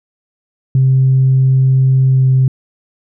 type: tone with pitch glide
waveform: sine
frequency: 131.9 to 130.91 Hz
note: C3 to C3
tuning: +14 to +1 cents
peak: -6 dBFS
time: 0.75-2.48 s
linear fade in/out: 2 ms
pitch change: -13 cents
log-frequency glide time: 2.08-2.27 s
effects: tanh soft clip ceiling -3 dBFS